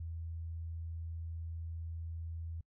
sine tone, 82.41 Hz, E2, in tune, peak -39 dBFS, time 0-2.61 s, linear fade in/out 5 ms, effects noise-tail reverb RT60 0.1 s tail -26 dB re dry

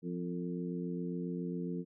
harmonic tone with a mistuned harmonic, 87.31 Hz, F2, in tune, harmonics 2 / 3 / 4 / 5, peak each -37 / -41 / -43 / -45 dBFS, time 0.02-1.85 s, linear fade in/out 50 ms, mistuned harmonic 5, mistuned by +44 cents, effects none

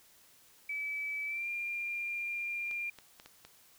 sine tone with pitch glide, 2300 to 2395 Hz, D7 to D7, -37 to +33 cents, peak -34 dBFS, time 0.69-2.9 s, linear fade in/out 5 ms, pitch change +70 cents, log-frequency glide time 1.26-1.48 s
clicks, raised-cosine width 0.2 ms, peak -32 dBFS, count 5, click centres 2.712 / 2.987 / 3.199 / 3.26 / 3.45 s
effects white hiss -62 dBFS RMS until 3.78 s

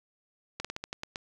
slowing click train, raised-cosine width 0.2 ms, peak -18 dBFS, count 8, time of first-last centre 0.6-1.159 s, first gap 46 ms, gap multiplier 1.18, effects none

